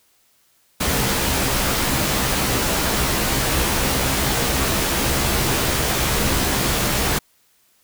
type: noise with comb filter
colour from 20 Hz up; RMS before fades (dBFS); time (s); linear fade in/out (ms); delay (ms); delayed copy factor
pink; -20; 0.8-7.19; 10; 15; +0.6
effects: white hiss -60 dBFS RMS until 7.83 s